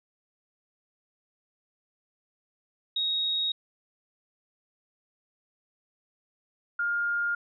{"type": "tone pair in turn", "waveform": "sine", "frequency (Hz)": [3768, 1411.4], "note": ["A#7", "F6"], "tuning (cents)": [18, 18], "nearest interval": "octave + perfect fourth", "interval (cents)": 1700, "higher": "first", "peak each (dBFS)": -25, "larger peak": "neither", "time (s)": [[2.96, 3.52], [6.79, 7.35]], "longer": "neither", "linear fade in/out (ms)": 5, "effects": []}